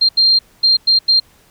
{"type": "tone bursts at uneven times", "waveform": "sine", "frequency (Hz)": 4187, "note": "C8", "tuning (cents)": 0, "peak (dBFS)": -8, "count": 5, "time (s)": [[0.01, 0.09], [0.17, 0.39], [0.63, 0.77], [0.87, 0.99], [1.08, 1.2]], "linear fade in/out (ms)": 10, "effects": ["pink hiss -51 dBFS RMS until 1.5 s"]}